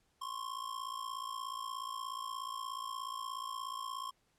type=ring-modulated tone; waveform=square; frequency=1068 Hz; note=C6; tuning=35 cents sharp; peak=-37 dBFS; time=0.21-4.11 s; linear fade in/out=10 ms; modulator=28.4 Hz; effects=pink hiss -75 dBFS RMS until 4.38 s + low-pass 11000 Hz 12 dB/octave